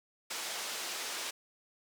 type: band-pass noise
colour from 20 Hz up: white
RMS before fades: -39 dBFS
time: 0.3-1.31 s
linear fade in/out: 10 ms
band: 390 to 6700 Hz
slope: 12 dB/octave
effects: none